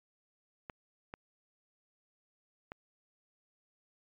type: clicks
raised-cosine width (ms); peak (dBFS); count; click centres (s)
0.5; -27; 3; 0.698 / 1.139 / 2.719
effects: MP3 96 kbps